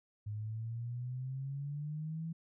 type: exponential sweep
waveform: sine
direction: up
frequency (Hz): 103.83 to 165.9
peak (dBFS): -37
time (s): 0.26-2.33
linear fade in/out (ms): 10
effects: none